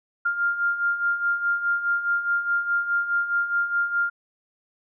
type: beating tone pair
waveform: sine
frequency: 1396.9 / 1401.7 Hz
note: F6 / F6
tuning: 0 / +6 cents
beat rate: 4.8 Hz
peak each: -28 / -22 dBFS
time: 0.25-4.1 s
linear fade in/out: 10 ms
effects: none